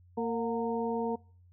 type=harmonic tone with a mistuned harmonic; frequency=230 Hz; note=A#3; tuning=23 cents flat; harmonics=1 / 2 / 3 / 4; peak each=-33 / -32 / -40 / -37 dBFS; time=0.17-1.16 s; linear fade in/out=10 ms; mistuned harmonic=3; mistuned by=+67 cents; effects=noise-tail reverb RT60 0.5 s tail -25 dB re dry + added 89 Hz sine -56 dBFS peak until 1.52 s